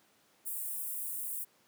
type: high-pass noise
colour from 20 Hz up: white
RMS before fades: -38 dBFS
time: 0.45-1.45 s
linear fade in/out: 20 ms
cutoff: 8500 Hz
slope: 48 dB/octave
effects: pink hiss -67 dBFS RMS until 1.67 s + high-pass 200 Hz 12 dB/octave